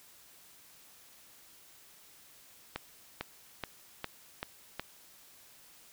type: accelerating click train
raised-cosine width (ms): 0.3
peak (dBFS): -19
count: 6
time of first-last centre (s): 2.76-4.796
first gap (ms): 450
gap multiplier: 0.95
effects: white hiss -58 dBFS RMS until 5.92 s